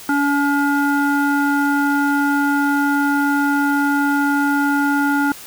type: tone with low-pass filter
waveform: square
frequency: 284.5 Hz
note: C#4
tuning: 45 cents sharp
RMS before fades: -17 dBFS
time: 0.09-5.32 s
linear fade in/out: 2 ms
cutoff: 1300 Hz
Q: 5.3
effects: white hiss -37 dBFS RMS until 5.46 s